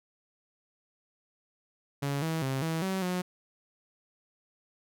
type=tone with pitch steps; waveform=sawtooth; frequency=140.8 / 161.6 / 133.5 / 162.3 / 190.2 / 180.9 Hz; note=C#3 / E3 / C3 / E3 / F#3 / F#3; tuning=+27 / -34 / +35 / -27 / +48 / -39 cents; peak=-25 dBFS; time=2.02-3.22 s; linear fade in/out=10 ms; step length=200 ms; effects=none